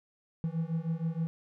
triangle beating tone pair, 160.5 / 166.9 Hz, E3 / E3, -46 / +22 cents, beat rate 6.4 Hz, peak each -31 / -31 dBFS, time 0.44-1.27 s, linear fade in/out 0 ms, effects none

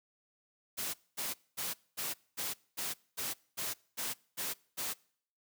white noise bursts, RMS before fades -37 dBFS, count 11, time 0.77-4.94 s, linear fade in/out 20 ms, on 170 ms, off 230 ms, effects noise-tail reverb RT60 0.6 s tail -25 dB re dry + high-pass 100 Hz 12 dB/octave

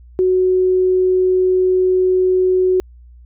sine tone, 370 Hz, F#4, in tune, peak -11 dBFS, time 0.19-2.8 s, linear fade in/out 0 ms, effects added 60 Hz sine -39 dBFS peak until 3.25 s

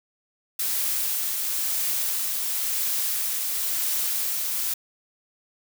blue noise with tremolo, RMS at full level -25 dBFS, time 0.59-4.74 s, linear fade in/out 5 ms, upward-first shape triangle, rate 0.97 Hz, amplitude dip 25%, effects none

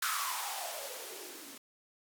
violet noise with band-pass filter sweep, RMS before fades -39 dBFS, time 0.02-1.58 s, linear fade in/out 5 ms, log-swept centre 1400 to 250 Hz, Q 6.1, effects none

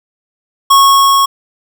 square tone with level ramp, 1100 Hz, C#6, 14 cents flat, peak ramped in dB -4 to -8 dBFS, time 0.7-1.26 s, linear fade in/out 10 ms, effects none

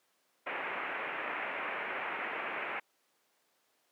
white low-pass noise, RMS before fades -37 dBFS, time 0.46-2.8 s, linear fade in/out 10 ms, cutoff 2500 Hz, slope 48 dB/octave, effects pink hiss -73 dBFS RMS until 3.91 s + high-pass 400 Hz 12 dB/octave

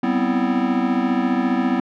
square chord, C major seventh, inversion second, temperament equal with one note detuned, 191.96 / 246.9 / 261.6 / 329.6 Hz, G3 / B3 / C4 / E4, -36 / 0 / 0 / 0 cents, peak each -27 / -21 / -23 / -26 dBFS, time 0.03-1.8 s, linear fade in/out 5 ms, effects low-pass 2000 Hz 12 dB/octave

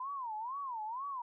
sine tone with vibrato, 984 Hz, B5, 7 cents flat, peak -37 dBFS, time 0-1.22 s, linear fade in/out 5 ms, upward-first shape sine, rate 2.1 Hz, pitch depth 250 cents each way, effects none

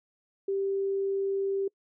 sine tone, 392 Hz, G4, in tune, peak -26 dBFS, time 0.48-1.68 s, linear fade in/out 5 ms, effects noise-tail reverb RT60 0.1 s tail -26 dB re dry

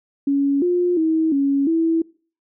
sine tone with pitch steps, 279.6 / 354.5 / 320 / 278 / 327.6 Hz, C#4 / F4 / D#4 / C#4 / E4, +15 / +26 / +49 / +5 / -11 cents, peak -15 dBFS, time 0.27-2.02 s, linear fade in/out 5 ms, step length 350 ms, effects noise-tail reverb RT60 0.4 s tail -23 dB re dry

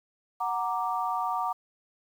sine chord, Gb augmented, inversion none, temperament equal, 740 / 932.3 / 1174.7 Hz, Gb5 / Bb5 / D6, 0 / 0 / 0 cents, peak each -31 dBFS, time 0.4-1.53 s, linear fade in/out 10 ms, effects 9-bit

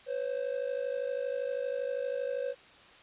triangle ring-modulated tone, 524 Hz, C5, 2 cents sharp, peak -26 dBFS, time 0.06-2.55 s, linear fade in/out 50 ms, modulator 26.3 Hz, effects white hiss -55 dBFS RMS until 3.02 s + resampled to 8000 Hz

